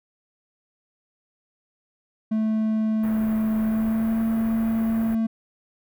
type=tone with pitch glide; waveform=triangle; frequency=218.5 to 224.3 Hz; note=A3 to A3; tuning=-12 to +34 cents; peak=-18 dBFS; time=2.31-5.27 s; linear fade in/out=10 ms; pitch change=+46 cents; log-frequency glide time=3.63-4.15 s
type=band-stop noise; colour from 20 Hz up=pink; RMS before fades=-38 dBFS; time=3.03-5.15 s; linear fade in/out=5 ms; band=1900 to 13000 Hz; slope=24 dB/octave
effects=none